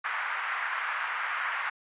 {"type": "band-pass noise", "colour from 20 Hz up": "pink", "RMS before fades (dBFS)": -32, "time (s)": [0.04, 1.7], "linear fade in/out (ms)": 10, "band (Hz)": [1100, 2100], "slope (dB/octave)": 24, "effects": ["resampled to 8000 Hz"]}